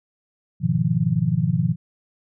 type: chord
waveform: sine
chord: F half-diminished seventh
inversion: first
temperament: equal with one note detuned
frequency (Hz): 104.55 / 123.47 / 155.56 / 174.61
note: Ab2 / Cb3 / Eb3 / F3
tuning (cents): +12 / 0 / 0 / 0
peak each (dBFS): -28 / -23 / -22 / -22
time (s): 0.6-1.76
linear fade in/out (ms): 50
effects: none